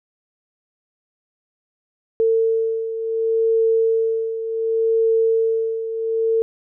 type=beating tone pair; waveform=sine; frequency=450 / 450.68 Hz; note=A4 / A4; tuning=+39 / +42 cents; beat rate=0.68 Hz; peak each=-17 / -23 dBFS; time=2.2-6.42 s; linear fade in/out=0 ms; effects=none